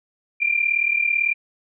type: tone pair together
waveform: sine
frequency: 2359 / 2397 Hz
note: D7 / D7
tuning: +7 / +35 cents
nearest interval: unison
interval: 28 cents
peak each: -21 / -20 dBFS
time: 0.4-1.34 s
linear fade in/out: 20 ms
effects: none